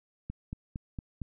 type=click train; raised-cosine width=5 ms; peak=-24 dBFS; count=5; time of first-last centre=0.3-1.217 s; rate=4.36 Hz; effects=none